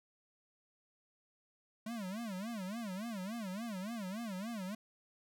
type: tone with vibrato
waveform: square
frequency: 208.2 Hz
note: G#3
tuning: 5 cents sharp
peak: -40 dBFS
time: 1.86-4.75 s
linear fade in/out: 5 ms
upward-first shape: sine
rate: 3.5 Hz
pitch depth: 230 cents each way
effects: none